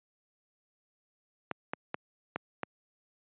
clicks, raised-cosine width 0.5 ms, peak -17 dBFS, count 5, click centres 1.513 / 1.735 / 1.944 / 2.36 / 2.633 s, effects high-pass 150 Hz 12 dB/octave + resampled to 8000 Hz

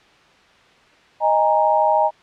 sine chord, D# suspended fourth, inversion none, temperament equal with one note detuned, 622.3 / 819.2 / 932.3 Hz, D#5 / G#5 / A#5, 0 / -24 / 0 cents, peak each -18 dBFS, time 1.2-2.11 s, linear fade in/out 50 ms, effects white hiss -51 dBFS RMS until 2.22 s + low-pass 3000 Hz 12 dB/octave

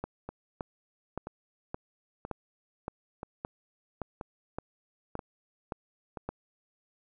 two click trains, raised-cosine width 1 ms, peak -24 / -20 dBFS, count 7 / 12, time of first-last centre 0.29-6.172 / 0.04-6.29 s, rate 1.02 / 1.76 Hz, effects none

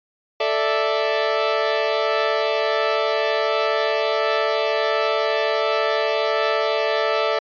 sawtooth chord, A suspended fourth, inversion none, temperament equal, 440 / 587.3 / 659.3 Hz, A4 / D5 / E5, 0 / 0 / 0 cents, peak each -19 dBFS, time 0.4-7.39 s, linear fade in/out 5 ms, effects resampled to 11025 Hz

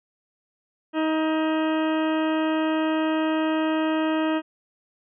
harmonic tone with a mistuned harmonic, 315 Hz, D#4, 21 cents sharp, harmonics 1 / 2 / 3 / 4 / 5 / 6 / 8 / 9 / 10, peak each -22 / -28 / -32 / -34 / -36 / -38 / -40 / -41 / -42 dBFS, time 0.93-4.42 s, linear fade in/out 50 ms, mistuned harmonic 10, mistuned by +18 cents, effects none

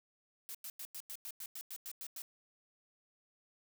blue noise bursts, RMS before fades -45 dBFS, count 12, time 0.49-2.219 s, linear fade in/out 0 ms, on 57 ms, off 95 ms, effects none

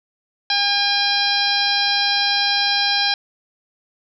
harmonic tone with a mistuned harmonic, 809 Hz, G#5, 46 cents flat, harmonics 1 / 2 / 3 / 4 / 5 / 6 / 7, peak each -24 / -24 / -26 / -24 / -21 / -24 / -26 dBFS, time 0.5-3.14 s, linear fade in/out 2 ms, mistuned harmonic 7, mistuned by -87 cents, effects none

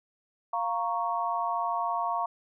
sine chord, Bb minor, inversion second, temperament equal, 698.5 / 932.3 / 1108.7 Hz, F5 / Bb5 / Db6, 0 / 0 / 0 cents, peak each -31 dBFS, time 0.53-2.26 s, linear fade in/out 5 ms, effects none

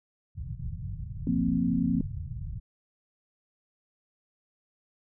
white low-pass noise, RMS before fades -36 dBFS, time 0.35-2.6 s, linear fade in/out 20 ms, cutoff 150 Hz, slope 48 dB/octave
sine chord, F suspended fourth, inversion none, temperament equal with one note detuned, 174.61 / 230.5 / 261.6 Hz, F3 / Bb3 / C4, 0 / -19 / 0 cents, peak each -28 dBFS, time 1.27-2.01 s, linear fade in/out 2 ms
effects none

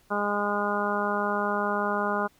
harmonic tone, 205.2 Hz, G#3, 21 cents flat, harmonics 1 / 2 / 3 / 4 / 5 / 6 / 7, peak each -32 / -32 / -32 / -32 / -32 / -32 / -32 dBFS, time 0.1-2.28 s, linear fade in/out 20 ms, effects pink hiss -62 dBFS RMS until 2.39 s

